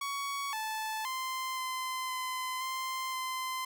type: tone with pitch steps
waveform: sawtooth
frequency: 1120 / 873 / 1040 / 1032 / 1025 / 1043 / 1034 Hz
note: C#6 / A5 / C6 / C6 / C6 / C6 / C6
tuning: +18 / -14 / -11 / -24 / -36 / -6 / -21 cents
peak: -30 dBFS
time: 0.01-3.65 s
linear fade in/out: 5 ms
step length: 520 ms
effects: none